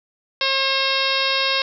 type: harmonic tone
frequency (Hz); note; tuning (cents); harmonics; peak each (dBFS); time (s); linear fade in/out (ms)
538; C5; +48; 1 / 2 / 3 / 4 / 5 / 6 / 7 / 8 / 9 / 10; -27 / -26 / -28 / -28 / -25 / -28 / -24 / -29 / -28 / -30; 0.41-1.62; 2
effects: none